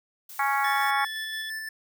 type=noise; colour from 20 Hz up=blue; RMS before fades=-43 dBFS; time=0.29-0.91 s; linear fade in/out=5 ms
type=harmonic tone; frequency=277.2 Hz; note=C#4; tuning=in tune; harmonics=3 / 4 / 5 / 6 / 7 / 8; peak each=-26 / -28 / -30 / -32 / -33 / -34 dBFS; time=0.39-1.05 s; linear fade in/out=5 ms
type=tone with tremolo; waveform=square; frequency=1760 Hz; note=A6; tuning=in tune; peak=-32 dBFS; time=0.64-1.69 s; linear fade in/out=5 ms; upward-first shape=square; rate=5.8 Hz; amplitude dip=25%
type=tone with pitch glide; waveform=sine; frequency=3395 to 3427 Hz; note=G#7 to A7; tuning=+37 to -46 cents; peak=-36 dBFS; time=0.64-1.5 s; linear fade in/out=5 ms; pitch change=+17 cents; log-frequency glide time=0.86-1.29 s
effects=none